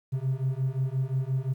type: beating tone pair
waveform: triangle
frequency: 129.2 / 134.9 Hz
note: C3 / C#3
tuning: -21 / -47 cents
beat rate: 5.7 Hz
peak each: -26 dBFS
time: 0.12-1.54 s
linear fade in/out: 20 ms
effects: tanh soft clip ceiling -17 dBFS + 10-bit